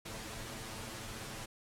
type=noise with comb filter; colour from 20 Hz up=pink; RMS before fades=-44 dBFS; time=0.05-1.46 s; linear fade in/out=10 ms; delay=9 ms; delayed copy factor=+0.75; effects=low-pass 11000 Hz 12 dB/octave